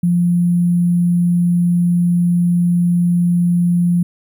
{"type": "tone with sample-and-hold", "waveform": "sine", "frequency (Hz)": 174.61, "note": "F3", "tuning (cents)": 0, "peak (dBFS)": -11, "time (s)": [0.03, 4.03], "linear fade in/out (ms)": 5, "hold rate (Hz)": 11025, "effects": []}